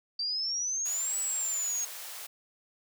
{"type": "exponential two-way sweep", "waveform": "sine", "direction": "up then down", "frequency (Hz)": [4630, 7902, 6540], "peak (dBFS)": -29, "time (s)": [0.19, 1.85], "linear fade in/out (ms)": 5, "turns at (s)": 1.18}
{"type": "high-pass noise", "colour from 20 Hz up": "white", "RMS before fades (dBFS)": -42, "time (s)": [0.85, 2.27], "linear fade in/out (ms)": 10, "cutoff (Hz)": 490, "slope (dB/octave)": 24}
{"effects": []}